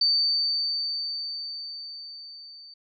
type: tone with level ramp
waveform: sine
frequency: 4577 Hz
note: D8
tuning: 45 cents flat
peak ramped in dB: -18 to -44 dBFS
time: 0.01-2.74 s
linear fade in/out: 5 ms
effects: none